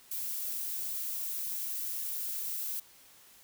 violet noise, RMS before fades -36 dBFS, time 0.11-2.8 s, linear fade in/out 5 ms, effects white hiss -58 dBFS RMS until 3.43 s

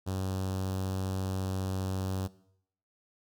sawtooth tone with notch filter, 94.7 Hz, F#2, 41 cents sharp, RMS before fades -33 dBFS, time 0.06-2.28 s, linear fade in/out 20 ms, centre 2100 Hz, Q 0.98, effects noise-tail reverb RT60 0.7 s tail -19 dB re dry

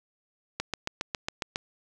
click train, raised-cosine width 0.2 ms, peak -12 dBFS, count 8, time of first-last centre 0.6-1.559 s, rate 7.3 Hz, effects none

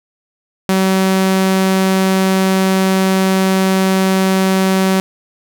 sawtooth tone, 190 Hz, F#3, 46 cents sharp, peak -7 dBFS, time 0.69-5 s, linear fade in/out 0 ms, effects none

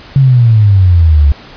sine exponential sweep, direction down, 139.8 to 69.3 Hz, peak -3 dBFS, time 0.16-1.32 s, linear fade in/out 0 ms, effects pink hiss -34 dBFS RMS until 1.56 s + resampled to 11025 Hz

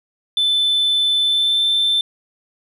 sine tone with pitch glide, 3520 to 3549 Hz, A7 to A7, 0 to +14 cents, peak -12 dBFS, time 0.37-2.01 s, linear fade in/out 2 ms, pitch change +14 cents, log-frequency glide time 1.22-1.62 s, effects tanh soft clip ceiling -12 dBFS

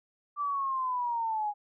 sine linear sweep, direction down, 1174.7 to 819 Hz, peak -28 dBFS, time 0.36-1.54 s, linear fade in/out 50 ms, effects none

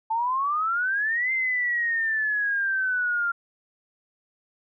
sine exponential two-way sweep, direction up then down, 878 to 2093 to 1385 Hz, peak -22 dBFS, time 0.1-3.32 s, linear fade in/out 10 ms, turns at 1.32 s, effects none

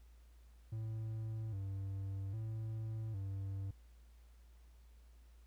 triangle tone with vibrato, 103.83 Hz, G#2, in tune, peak -37 dBFS, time 0.72-3.71 s, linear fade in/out 5 ms, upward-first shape square, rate 0.62 Hz, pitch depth 110 cents each way, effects added 58 Hz sine -58 dBFS peak until 5.46 s + pink hiss -74 dBFS RMS until 5.46 s

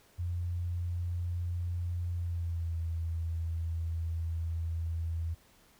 sine tone with pitch glide, 87.31 to 82.6 Hz, F2 to E2, 0 to +4 cents, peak -31 dBFS, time 0.18-5.35 s, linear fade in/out 20 ms, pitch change -96 cents, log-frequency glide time 2.11-2.8 s, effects pink hiss -63 dBFS RMS until 5.79 s

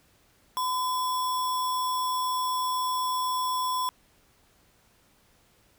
sine tone with sample-and-hold, 1014 Hz, B5, 45 cents sharp, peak -25 dBFS, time 0.57-3.89 s, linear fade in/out 0 ms, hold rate 4410 Hz, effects pink hiss -63 dBFS RMS until 5.78 s

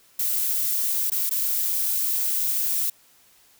violet noise with dropouts, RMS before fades -24 dBFS, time 0.19-2.9 s, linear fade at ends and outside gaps 5 ms, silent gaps 1.101-1.118 / 1.295-1.309 s, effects white hiss -57 dBFS RMS until 3.59 s

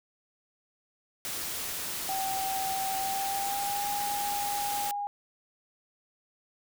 white noise, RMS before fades -35 dBFS, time 1.25-4.91 s, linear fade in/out 0 ms
sine tone with pitch glide, 772 to 816 Hz, G5 to G#5, -27 to -31 cents, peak -30 dBFS, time 2.09-5.07 s, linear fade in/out 0 ms, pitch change +96 cents, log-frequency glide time 2.97-3.89 s
effects none

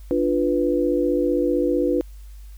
sine chord, B diminished, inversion first, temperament equal, 293.7 / 349.2 / 493.9 Hz, D4 / F4 / B4, 0 / 0 / 0 cents, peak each -22 dBFS, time 0.11-2.01 s, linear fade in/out 0 ms, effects added 50 Hz sine -37 dBFS peak until 2.57 s + white hiss -57 dBFS RMS until 2.57 s

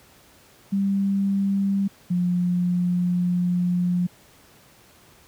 sine tone pair in turn, 197 / 177.7 Hz, G3 / F3, +9 / +30 cents, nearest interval major second, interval 179 cents, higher first, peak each -19 dBFS, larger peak neither, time 0.72-1.88 / 2.1-4.07 s, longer second, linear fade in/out 10 ms, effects pink hiss -53 dBFS RMS until 5.27 s + high-pass 60 Hz 12 dB/octave

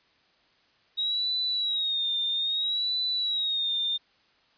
sine tone with vibrato, 3793 Hz, A#7, 29 cents sharp, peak -25 dBFS, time 0.97-3.98 s, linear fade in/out 20 ms, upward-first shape sine, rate 0.61 Hz, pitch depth 86 cents each way, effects white hiss -64 dBFS RMS until 4.57 s + resampled to 11025 Hz

